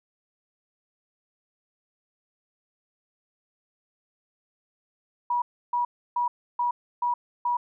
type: tone bursts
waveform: sine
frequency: 967 Hz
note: B5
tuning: 37 cents flat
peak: -22 dBFS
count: 6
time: 5.3-7.57 s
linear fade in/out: 5 ms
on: 120 ms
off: 310 ms
effects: none